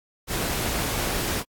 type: noise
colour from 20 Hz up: pink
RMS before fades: -27 dBFS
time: 0.27-1.44 s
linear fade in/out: 50 ms
effects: AAC 64 kbps